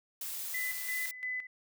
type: noise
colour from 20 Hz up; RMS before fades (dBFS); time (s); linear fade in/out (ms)
blue; -39; 0.21-1.11; 2
type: tone with tremolo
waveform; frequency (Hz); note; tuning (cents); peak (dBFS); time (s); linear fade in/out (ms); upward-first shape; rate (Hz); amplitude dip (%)
sine; 2008; B6; +28; -33; 0.54-1.47; 5; square; 2.9; 70
effects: none